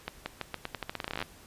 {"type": "accelerating click train", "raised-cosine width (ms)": 0.3, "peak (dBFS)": -17, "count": 20, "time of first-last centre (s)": [0.08, 1.225], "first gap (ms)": 180, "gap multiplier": 0.85, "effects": ["pink hiss -54 dBFS RMS until 1.46 s", "resampled to 32000 Hz"]}